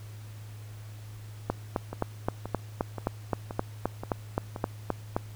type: two click trains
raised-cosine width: 1 ms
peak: -12 / -21 dBFS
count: 15 / 6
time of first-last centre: 1.5-5.165 / 1.93-4.562 s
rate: 3.82 / 1.9 Hz
effects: added 106 Hz sine -41 dBFS peak until 5.35 s + pink hiss -54 dBFS RMS until 5.35 s